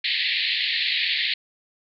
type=band-pass noise; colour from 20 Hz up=white; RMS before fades=-24 dBFS; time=0.04-1.34 s; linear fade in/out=5 ms; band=1800 to 4400 Hz; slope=96 dB/octave; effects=none